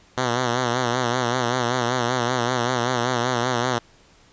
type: tone with vibrato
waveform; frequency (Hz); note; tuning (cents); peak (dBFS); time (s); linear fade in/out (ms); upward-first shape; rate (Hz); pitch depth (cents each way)
5% pulse; 123.2; B2; -4; -9; 0.17-3.79; 10; sine; 5.2; 82
effects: pink hiss -54 dBFS RMS until 4.32 s + resampled to 16000 Hz